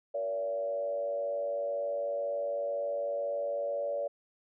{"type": "tone with frequency modulation", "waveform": "sine", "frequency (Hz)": 571, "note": "D5", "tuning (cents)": -49, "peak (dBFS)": -30, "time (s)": [0.14, 4.08], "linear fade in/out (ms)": 10, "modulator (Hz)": 102, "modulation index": 0.64, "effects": []}